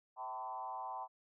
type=tone with frequency modulation; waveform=sine; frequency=891 Hz; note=A5; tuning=22 cents sharp; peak=-40 dBFS; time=0.16-1.08 s; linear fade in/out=50 ms; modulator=119 Hz; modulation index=1.5; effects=none